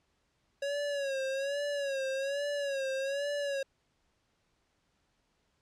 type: tone with vibrato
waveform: square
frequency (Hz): 554.4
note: C#5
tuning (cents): 0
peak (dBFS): -32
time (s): 0.62-3.63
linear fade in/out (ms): 5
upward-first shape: sine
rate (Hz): 1.2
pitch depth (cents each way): 75
effects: pink hiss -75 dBFS RMS until 5.61 s + low-pass 7000 Hz 12 dB/octave